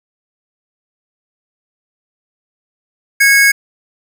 square tone pair together, 1644.4 / 2195 Hz, G#6 / C#7, -18 / -18 cents, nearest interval perfect fourth, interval 500 cents, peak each -10 dBFS, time 3.2-3.52 s, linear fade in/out 10 ms, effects none

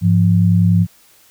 sine tone pair together, 102.8 / 173.28 Hz, G#2 / F3, -17 / -13 cents, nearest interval major sixth, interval 904 cents, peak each -12 dBFS, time 0.01-0.87 s, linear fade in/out 50 ms, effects white hiss -50 dBFS RMS until 1.3 s

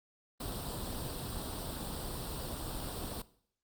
pink noise with comb filter, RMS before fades -39 dBFS, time 0.4-3.22 s, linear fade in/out 5 ms, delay 0.23 ms, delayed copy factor +0.7, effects noise-tail reverb RT60 0.6 s tail -19 dB re dry + Opus 32 kbps

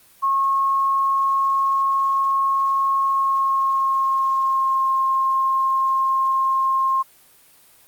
sine tone with pitch glide, 1087 to 1065.2 Hz, C#6 to C6, -34 to +31 cents, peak -16 dBFS, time 0.22-7.03 s, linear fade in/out 20 ms, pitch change -35 cents, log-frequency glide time 3.05-4.9 s, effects white hiss -52 dBFS RMS until 7.87 s + Opus 32 kbps

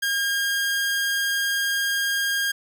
sawtooth tone, 1617 Hz, G#6, 47 cents flat, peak -18 dBFS, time 0.02-2.52 s, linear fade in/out 10 ms, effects none

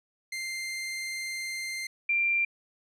sawtooth / sine tone pair in turn, 2093 / 2372 Hz, C7 / D7, 0 / +17 cents, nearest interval major second, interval 217 cents, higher second, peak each -29 / -23 dBFS, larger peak second, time 0.32-1.87 / 2.09-2.45 s, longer first, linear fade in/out 5 ms, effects low-pass 11000 Hz 12 dB/octave

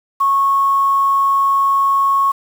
sine tone with quantisation, 1100 Hz, C#6, 14 cents flat, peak -11 dBFS, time 0.2-2.32 s, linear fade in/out 10 ms, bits 6, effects none

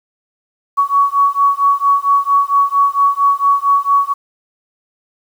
sine beating tone pair, 1121 / 1125.4 Hz, C#6 / C#6, +19 / +26 cents, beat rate 4.4 Hz, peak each -13 dBFS, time 0.77-4.14 s, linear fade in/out 20 ms, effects 7-bit

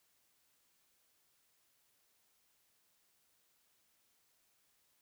silence, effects white hiss -75 dBFS RMS until 5.01 s

